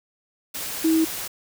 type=tone in noise; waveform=sine; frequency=321.9 Hz; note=E4; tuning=41 cents flat; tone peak=-16 dBFS; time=0.84-1.05 s; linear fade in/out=10 ms; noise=white; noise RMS=-31 dBFS; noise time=0.54-1.28 s; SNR=+12 dB; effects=none